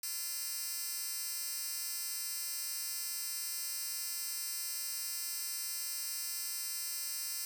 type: tone with high-pass filter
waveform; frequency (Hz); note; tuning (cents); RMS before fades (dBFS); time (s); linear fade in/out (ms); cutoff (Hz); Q
10% pulse; 344.7; F4; -23; -39; 0.03-7.45; 2; 7100; 0.81
effects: none